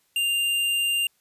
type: tone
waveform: square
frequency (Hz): 2794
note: F7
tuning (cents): 0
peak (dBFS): -22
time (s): 0.16-1.07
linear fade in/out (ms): 2
effects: white hiss -67 dBFS RMS until 1.2 s + resampled to 32000 Hz